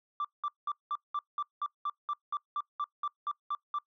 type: tone bursts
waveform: sine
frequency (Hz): 1173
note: D6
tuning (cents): -2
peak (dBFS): -28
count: 16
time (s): 0.2-3.786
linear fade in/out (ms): 2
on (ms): 46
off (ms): 190
effects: noise-tail reverb RT60 0.1 s tail -22 dB re dry + tanh soft clip ceiling -28 dBFS